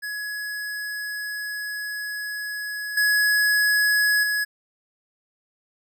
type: tone with level steps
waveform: square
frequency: 1683 Hz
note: G#6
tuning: 23 cents sharp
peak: -29 / -18 / -22 dBFS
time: 0.02-4.45 s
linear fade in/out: 20 ms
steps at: 2.97 / 4.23 s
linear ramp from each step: 5 ms
effects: none